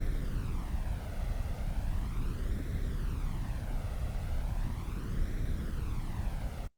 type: noise with flanger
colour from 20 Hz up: brown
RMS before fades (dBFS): -33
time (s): 0-6.68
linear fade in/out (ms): 20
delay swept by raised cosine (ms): 0.52 to 1.49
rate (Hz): 0.37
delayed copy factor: +0.65
effects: noise-tail reverb RT60 0.1 s tail -21 dB re dry + Opus 24 kbps